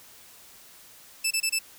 15% pulse tone bursts, 2637 Hz, E7, in tune, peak -16 dBFS, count 4, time 1.24-1.591 s, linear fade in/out 10 ms, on 69 ms, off 25 ms, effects white hiss -51 dBFS RMS until 1.78 s

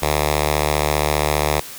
5% pulse tone with notch filter, 75 Hz, D2, 37 cents sharp, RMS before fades -19 dBFS, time 0.02-1.6 s, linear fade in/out 5 ms, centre 240 Hz, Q 0.87, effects white hiss -35 dBFS RMS until 1.78 s

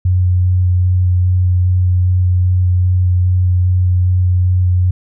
sine tone with vibrato, 90.7 Hz, F#2, 34 cents flat, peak -9 dBFS, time 0.05-4.91 s, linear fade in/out 5 ms, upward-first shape square, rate 2.5 Hz, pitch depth 9 cents each way, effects none

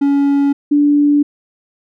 triangle / sine tone pair in turn, 281.5 / 290.9 Hz, C#4 / D4, +27 / -16 cents, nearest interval minor second, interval 57 cents, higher second, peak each -8 dBFS, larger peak neither, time 0.01-0.53 / 0.71-1.23 s, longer neither, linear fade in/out 10 ms, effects none

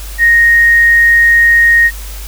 sine tone, 1864.7 Hz, A#6, in tune, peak -4 dBFS, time 0.18-1.91 s, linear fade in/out 50 ms, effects added 50 Hz sine -23 dBFS peak until 2.27 s + white hiss -31 dBFS RMS until 2.27 s

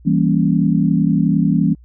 sine chord, E diminished seventh, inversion none, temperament equal, 164.81 / 196 / 233.1 / 277.2 Hz, E3 / G3 / Bb3 / Db4, 0 / 0 / 0 / 0 cents, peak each -16 / -17 / -19 / -19 dBFS, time 0.05-1.75 s, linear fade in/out 20 ms, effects added 60 Hz sine -41 dBFS peak until 1.84 s

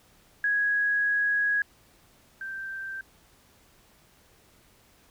sine tone pair in turn, 1661.2 / 1568 Hz, G#6 / G6, 0 / 0 cents, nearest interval minor second, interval 100 cents, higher first, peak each -22 / -33 dBFS, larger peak first, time 0.44-1.62 / 2.41-3.01 s, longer first, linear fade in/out 2 ms, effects pink hiss -60 dBFS RMS until 5.1 s

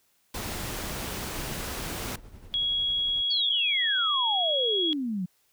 pink noise, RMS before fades -34 dBFS, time 0.34-2.16 s, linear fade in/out 5 ms
brown noise with tremolo, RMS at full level -44 dBFS, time 1.88-3.22 s, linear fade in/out 10 ms, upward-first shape sine, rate 11 Hz, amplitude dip 50%
sine tone, 3322 Hz, G#7, in tune, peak -24 dBFS, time 2.54-4.93 s, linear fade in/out 0 ms
sine exponential sweep, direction down, 4616 to 173.2 Hz, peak -27 dBFS, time 3.3-5.26 s, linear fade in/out 10 ms
effects white hiss -68 dBFS RMS until 5.52 s

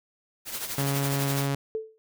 white noise with tremolo, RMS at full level -31 dBFS, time 0.45-1.48 s, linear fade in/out 50 ms, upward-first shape triangle, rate 12 Hz, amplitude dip 65%
sawtooth tone, 139.2 Hz, C#3, 8 cents sharp, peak -21 dBFS, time 0.78-1.55 s, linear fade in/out 2 ms
sine tone with exponential decay, 440 Hz, A4, in tune, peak -24 dBFS, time 1.75-1.98 s, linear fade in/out 0 ms, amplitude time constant 49 ms
effects none

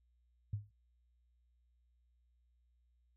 sine tone with exponential decay, 103.5 Hz, G#2, 5 cents flat, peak -32 dBFS, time 0.53-0.71 s, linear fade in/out 5 ms, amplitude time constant 39 ms, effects added 60 Hz sine -70 dBFS peak until 3.16 s

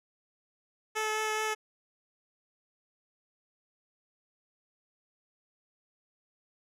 10% pulse tone with vibrato, 432.9 Hz, A4, 28 cents flat, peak -21 dBFS, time 0.95-1.55 s, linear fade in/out 20 ms, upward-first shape triangle, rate 4.7 Hz, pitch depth 11 cents each way, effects low-pass 11000 Hz 12 dB/octave

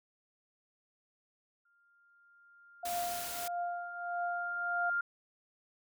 sine tone with exponential growth, 1400 Hz, F6, 4 cents sharp, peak -29 dBFS, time 1.65-5.01 s, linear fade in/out 5 ms, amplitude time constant 730 ms
sine tone with tremolo, 701 Hz, F5, 6 cents sharp, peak -32 dBFS, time 2.83-4.9 s, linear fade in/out 5 ms, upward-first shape triangle, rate 1.6 Hz, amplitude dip 85%
white noise, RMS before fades -41 dBFS, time 2.85-3.48 s, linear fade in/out 5 ms
effects none

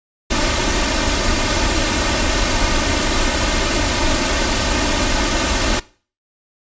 pink noise with comb filter, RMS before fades -17 dBFS, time 0.3-5.8 s, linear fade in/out 10 ms, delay 3.3 ms, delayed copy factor +0.7, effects noise-tail reverb RT60 0.4 s tail -20 dB re dry + resampled to 16000 Hz

